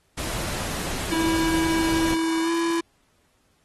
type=noise; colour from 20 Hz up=pink; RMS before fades=-30 dBFS; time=0.17-2.15 s; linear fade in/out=10 ms
type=tone with pitch glide; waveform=square; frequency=326.4 to 334.6 Hz; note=E4 to E4; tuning=-17 to +26 cents; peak=-22 dBFS; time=1.11-2.81 s; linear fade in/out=10 ms; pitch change=+43 cents; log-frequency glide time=2.42-2.5 s
effects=pink hiss -66 dBFS RMS until 3.64 s + AAC 32 kbps